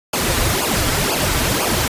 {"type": "noise with flanger", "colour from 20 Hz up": "pink", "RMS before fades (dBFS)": -18, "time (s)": [0.13, 1.88], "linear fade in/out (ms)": 5, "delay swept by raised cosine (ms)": [0.51, 5.61], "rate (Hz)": 2, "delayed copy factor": -0.9, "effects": ["resampled to 32000 Hz"]}